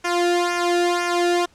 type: tone with flanger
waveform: sawtooth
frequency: 349.8 Hz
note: F4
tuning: 3 cents sharp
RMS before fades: -20 dBFS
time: 0.04-1.46 s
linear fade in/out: 10 ms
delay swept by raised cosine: 0.24 to 0.93 ms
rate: 2 Hz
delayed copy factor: -0.85
effects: pink hiss -56 dBFS RMS until 1.54 s + low-pass 8000 Hz 12 dB/octave